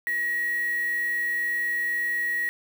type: tone with quantisation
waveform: sine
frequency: 1902 Hz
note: A#6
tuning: 34 cents sharp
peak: -24 dBFS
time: 0.07-2.49 s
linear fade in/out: 0 ms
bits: 6
effects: none